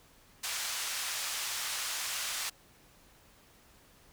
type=band-pass noise; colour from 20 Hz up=white; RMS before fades=-36 dBFS; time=0.43-2.5 s; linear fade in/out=10 ms; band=950 to 8100 Hz; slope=12 dB/octave; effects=pink hiss -61 dBFS RMS until 4.12 s